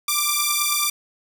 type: beating tone pair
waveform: 5% pulse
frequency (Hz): 1174.7 / 1184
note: D6 / D6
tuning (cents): 0 / +14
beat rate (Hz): 9.3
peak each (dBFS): -10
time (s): 0.08-0.9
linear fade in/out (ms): 5
effects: none